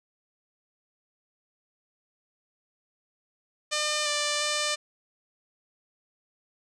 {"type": "tone with pitch steps", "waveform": "5% pulse", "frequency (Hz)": [602, 591, 597], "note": ["D5", "D5", "D5"], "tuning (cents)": [43, 11, 28], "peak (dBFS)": -14, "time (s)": [3.71, 4.76], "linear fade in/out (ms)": 20, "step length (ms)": 350, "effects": ["resampled to 22050 Hz"]}